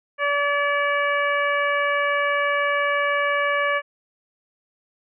harmonic tone, 574 Hz, D5, 40 cents flat, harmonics 1 / 2 / 3 / 4 / 5, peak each -24 / -24 / -24 / -27 / -35 dBFS, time 0.18-3.82 s, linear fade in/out 50 ms, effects none

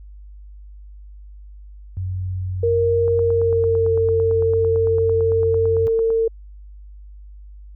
sine tone, 92.6 Hz, F#2, 2 cents sharp, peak -22 dBFS, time 1.97-5.87 s, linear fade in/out 0 ms
sine tone with pitch glide, 466.2 to 451.9 Hz, A#4 to A4, 0 to +46 cents, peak -15 dBFS, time 2.63-6.28 s, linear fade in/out 5 ms, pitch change -54 cents, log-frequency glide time 3.17-3.92 s
click train, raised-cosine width 1 ms, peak -22 dBFS, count 28, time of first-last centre 3.08-6.104 s, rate 8.93 Hz
effects added 50 Hz sine -37 dBFS peak until 7.75 s

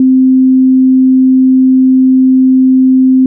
sine tone, 259.9 Hz, C4, 11 cents flat, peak -3 dBFS, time 0-3.26 s, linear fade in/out 2 ms, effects none

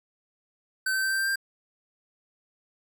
square tone with pitch steps, 1536 / 1545.8 / 1555.6 / 1565.6 / 1575.5 / 1585.6 Hz, G6 / G6 / G6 / G6 / G6 / G6, -36 / -25 / -14 / -3 / +8 / +19 cents, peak -25 dBFS, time 0.86-1.358 s, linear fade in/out 5 ms, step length 83 ms, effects none

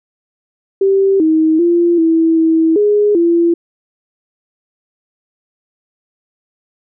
sine tone with pitch steps, 389.7 / 316.7 / 344 / 326.4 / 323.7 / 415.1 / 339.6 Hz, G4 / D#4 / F4 / E4 / E4 / G#4 / F4, -10 / +31 / -26 / -17 / -31 / -1 / -48 cents, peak -8 dBFS, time 0.81-3.54 s, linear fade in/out 5 ms, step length 390 ms, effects none

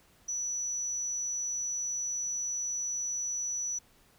sine tone, 5920 Hz, F#8, in tune, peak -30 dBFS, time 0.28-3.79 s, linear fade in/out 10 ms, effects tanh soft clip ceiling -27 dBFS + pink hiss -63 dBFS RMS until 4.18 s

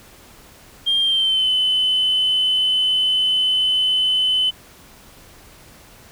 sine tone with pitch glide, 3200 to 3029 Hz, G7 to F#7, +35 to +40 cents, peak -14 dBFS, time 0.86-4.51 s, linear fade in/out 20 ms, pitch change -95 cents, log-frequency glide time 1-1.5 s, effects tanh soft clip ceiling -11 dBFS + pink hiss -46 dBFS RMS until 6.11 s

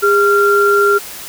sine tone pair together, 405.8 / 1381.6 Hz, G#4 / F6, -40 / -19 cents, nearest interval octave + major sixth, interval 2121 cents, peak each -11 dBFS, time 0.02-0.99 s, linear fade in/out 20 ms, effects white hiss -30 dBFS RMS until 1.28 s

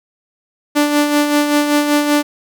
sawtooth tone with tremolo, 293.7 Hz, D4, in tune, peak -6 dBFS, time 0.75-2.23 s, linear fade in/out 20 ms, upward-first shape sine, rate 5.2 Hz, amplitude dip 50%, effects none

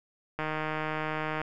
click train, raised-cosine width 0.5 ms, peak -17 dBFS, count 160, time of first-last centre 0.39-1.416 s, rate 155 Hz, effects none

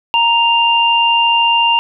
sine tone pair together, 932.4 / 2794 Hz, A#5 / F7, 0 / 0 cents, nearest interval octave + perfect fifth, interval 1900 cents, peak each -12 dBFS, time 0.14-1.79 s, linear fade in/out 0 ms, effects none

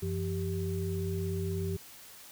sine tone cluster, 93 / 169.9 / 389.7 Hz, F#2 / F3 / G4, +9 / -47 / -10 cents, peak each -33 / -36 / -36 dBFS, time 0.02-1.77 s, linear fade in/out 10 ms, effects white hiss -51 dBFS RMS until 2.31 s

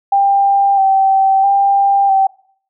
sine tone with vibrato, 784 Hz, G5, in tune, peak -8 dBFS, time 0.12-2.27 s, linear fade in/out 5 ms, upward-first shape square, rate 0.76 Hz, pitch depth 22 cents each way, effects noise-tail reverb RT60 0.6 s tail -23 dB re dry

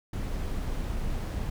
brown noise, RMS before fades -31 dBFS, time 0.13-1.5 s, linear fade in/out 5 ms, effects none

